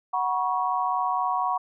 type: chord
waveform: sine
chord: F# suspended fourth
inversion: none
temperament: equal with one note detuned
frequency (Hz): 740 / 964.6 / 1108.7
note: F#5 / B5 / C#6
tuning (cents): 0 / -41 / 0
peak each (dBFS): -27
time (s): 0.13-1.58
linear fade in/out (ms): 10
effects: none